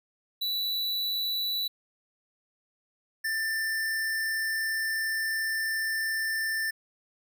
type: tone pair in turn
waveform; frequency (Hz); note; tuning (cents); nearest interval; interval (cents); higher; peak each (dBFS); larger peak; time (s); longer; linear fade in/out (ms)
square; 3951 / 1781.4; B7 / A6; 0 / +21; octave + major second; 1379; first; -28 / -28; neither; 0.41-1.68 / 3.24-6.71; second; 10
effects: none